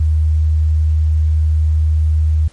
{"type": "tone", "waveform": "sine", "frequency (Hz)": 77.78, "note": "D#2", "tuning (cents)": 0, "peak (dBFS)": -10, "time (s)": [0, 2.48], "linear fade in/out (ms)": 5, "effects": ["pink hiss -48 dBFS RMS until 2.52 s", "MP3 48 kbps"]}